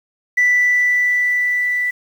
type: tone with level ramp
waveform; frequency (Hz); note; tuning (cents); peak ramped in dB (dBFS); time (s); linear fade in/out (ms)
sine; 1975.5; B6; 0; -9 to -16; 0.37-1.91; 10
effects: tanh soft clip ceiling -8 dBFS + 7-bit